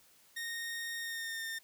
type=tone with pitch glide; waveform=sawtooth; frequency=1852 to 1814.9 Hz; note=A#6 to A#6; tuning=-12 to -47 cents; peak=-34 dBFS; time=0.36-1.59 s; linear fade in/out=10 ms; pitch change=-35 cents; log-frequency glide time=0.98-1.43 s; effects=white hiss -64 dBFS RMS until 1.63 s